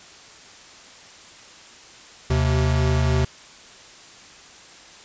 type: tone pair together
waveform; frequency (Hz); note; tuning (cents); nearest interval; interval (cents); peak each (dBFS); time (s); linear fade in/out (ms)
square; 76.35 / 128.4; D#2 / C3; -32 / -32; major sixth; 900; -21; 2.3-3.25; 5
effects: white hiss -45 dBFS RMS until 5.04 s + resampled to 16000 Hz